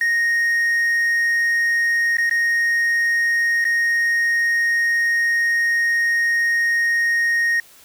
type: tone with dropouts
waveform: triangle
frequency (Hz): 1863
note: A#6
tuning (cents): -2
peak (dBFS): -14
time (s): 0.01-7.6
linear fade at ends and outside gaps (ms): 2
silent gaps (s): 2.17-2.183 / 2.296-2.31 / 3.643-3.651
effects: white hiss -48 dBFS RMS until 7.84 s